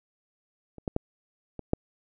clicks, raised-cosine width 2 ms, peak -30 / -16 / -12 / -23 / -9 dBFS, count 5, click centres 0.783 / 0.878 / 0.964 / 1.593 / 1.734 s, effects none

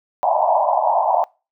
pink band-pass noise, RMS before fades -17 dBFS, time 0.23-1.24 s, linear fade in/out 0 ms, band 610 to 980 Hz, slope 96 dB/octave, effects noise-tail reverb RT60 0.3 s tail -25 dB re dry

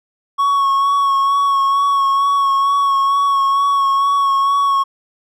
triangle tone with vibrato, 1108.7 Hz, C#6, in tune, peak -10 dBFS, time 0.38-4.84 s, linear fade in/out 20 ms, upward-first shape sine, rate 2.2 Hz, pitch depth 23 cents each way, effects none

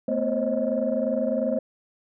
sine tone cluster, 222.7 / 251 / 524 / 544 / 627 Hz, A3 / B3 / C5 / C#5 / D#5, +21 / +28 / +2 / -33 / +13 cents, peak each -28 dBFS, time 0.08-1.59 s, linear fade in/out 5 ms, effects tanh soft clip ceiling -13 dBFS

